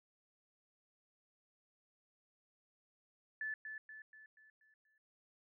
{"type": "tone with echo", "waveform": "sine", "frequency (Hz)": 1741, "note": "A6", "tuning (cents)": -19, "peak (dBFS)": -38, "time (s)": [3.41, 3.54], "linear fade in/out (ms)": 2, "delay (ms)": 240, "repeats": 6, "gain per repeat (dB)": -6, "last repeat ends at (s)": 4.98, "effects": []}